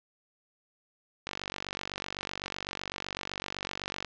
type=click train; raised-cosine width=0.2 ms; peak=-16 dBFS; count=134; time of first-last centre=1.27-4.047 s; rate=47.9 Hz; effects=low-pass 5000 Hz 12 dB/octave